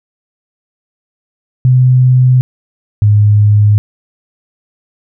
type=tone pair in turn; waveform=sine; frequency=127.4 / 104.3 Hz; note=C3 / G#2; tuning=-46 / +8 cents; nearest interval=minor third; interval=346 cents; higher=first; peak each=-4 dBFS; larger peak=neither; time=1.65-2.41 / 3.02-3.78 s; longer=neither; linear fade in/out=0 ms; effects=none